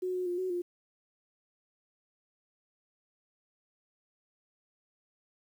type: tone with pitch steps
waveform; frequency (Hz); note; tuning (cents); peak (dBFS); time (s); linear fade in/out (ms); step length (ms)
sine; 367.3 / 364.9 / 353.2 / 371.7 / 352.5; F#4 / F#4 / F4 / F#4 / F4; -13 / -24 / +20 / +8 / +16; -30; 0.02-0.62; 10; 120
effects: 10-bit